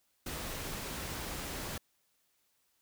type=noise; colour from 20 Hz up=pink; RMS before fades=-40 dBFS; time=0.26-1.78 s; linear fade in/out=5 ms; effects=white hiss -75 dBFS RMS until 2.81 s